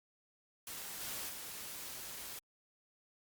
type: noise with level steps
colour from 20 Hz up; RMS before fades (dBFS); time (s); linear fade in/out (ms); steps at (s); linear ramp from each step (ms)
white; -45 / -42 / -46; 0.67-2.39; 2; 1 / 1.28; 20
effects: Opus 48 kbps